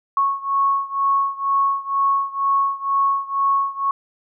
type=beating tone pair; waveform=sine; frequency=1102 / 1104.1 Hz; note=C#6 / C#6; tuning=-11 / -7 cents; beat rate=2.1 Hz; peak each=-19 / -21 dBFS; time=0.17-3.91 s; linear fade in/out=2 ms; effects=none